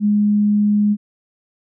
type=tone; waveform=sine; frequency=207.7 Hz; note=G#3; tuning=in tune; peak=-12 dBFS; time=0-0.97 s; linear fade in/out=50 ms; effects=none